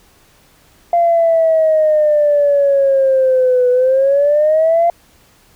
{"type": "exponential two-way sweep", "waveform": "sine", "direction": "down then up", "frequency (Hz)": [692, 494.4, 692], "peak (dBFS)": -8, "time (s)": [0.93, 4.9], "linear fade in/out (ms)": 2, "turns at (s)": 3.7, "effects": ["tanh soft clip ceiling -4 dBFS", "pink hiss -50 dBFS RMS until 5.55 s"]}